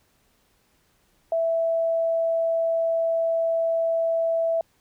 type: tone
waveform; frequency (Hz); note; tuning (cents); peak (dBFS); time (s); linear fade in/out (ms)
sine; 660; E5; +2; -20; 1.32-4.61; 2
effects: pink hiss -65 dBFS RMS until 4.8 s